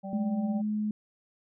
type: harmonic tone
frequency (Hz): 194.8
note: G3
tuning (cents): -11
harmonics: 1 / 3 / 4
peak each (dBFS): -36 / -41 / -42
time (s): 0.03-0.62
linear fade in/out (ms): 20
type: tone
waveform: sine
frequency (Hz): 212.1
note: G#3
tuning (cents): +37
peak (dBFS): -27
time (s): 0.13-0.91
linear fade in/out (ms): 2
effects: none